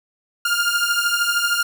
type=beating tone pair; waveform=sawtooth; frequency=1400 / 1413 Hz; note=F6 / F6; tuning=+4 / +20 cents; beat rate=13 Hz; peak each=-17 dBFS; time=0.45-1.63 s; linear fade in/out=5 ms; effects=none